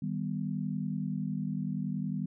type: chord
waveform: sine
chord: Eb augmented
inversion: none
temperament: equal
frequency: 155.56 / 196 / 246.9 Hz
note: Eb3 / G3 / B3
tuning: 0 / 0 / 0 cents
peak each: -35 / -34 / -37 dBFS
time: 0.02-2.26 s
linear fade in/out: 5 ms
effects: none